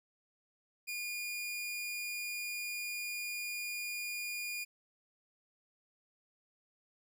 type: tone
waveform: sawtooth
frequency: 2430 Hz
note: D#7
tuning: 42 cents flat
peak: -34 dBFS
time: 0.87-4.65 s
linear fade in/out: 20 ms
effects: none